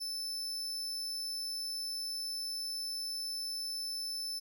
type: tone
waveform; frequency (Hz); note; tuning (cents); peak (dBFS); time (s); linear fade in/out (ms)
40% pulse; 5274; E8; 0; -35; 0-4.4; 20
effects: none